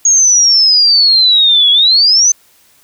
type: exponential two-way sweep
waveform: sine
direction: down then up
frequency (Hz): 6645 to 3322 to 6260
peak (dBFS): -5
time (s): 0.05-2.32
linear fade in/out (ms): 5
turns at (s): 1.71
effects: white hiss -49 dBFS RMS until 2.83 s